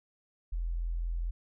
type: tone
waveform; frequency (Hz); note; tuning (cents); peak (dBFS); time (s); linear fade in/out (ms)
sine; 42.3; E1; +45; -30; 0.52-1.31; 10
effects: none